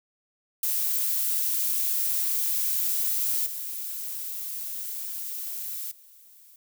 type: noise with level steps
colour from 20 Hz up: violet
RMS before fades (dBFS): -26 / -34 / -53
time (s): 0.63-6.56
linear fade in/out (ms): 2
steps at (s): 3.46 / 5.91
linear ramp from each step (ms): 5
effects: none